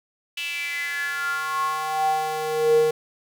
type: tone with high-pass filter sweep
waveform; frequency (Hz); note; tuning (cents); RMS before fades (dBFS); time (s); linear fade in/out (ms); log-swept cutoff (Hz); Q
square; 155.56; D#3; 0; -24; 0.37-2.91; 5; 2800 to 410; 8
effects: none